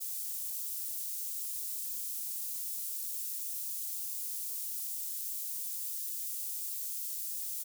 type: high-pass noise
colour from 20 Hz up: white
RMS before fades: -38 dBFS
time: 0-7.64 s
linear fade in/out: 20 ms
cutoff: 8500 Hz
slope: 12 dB/octave
effects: none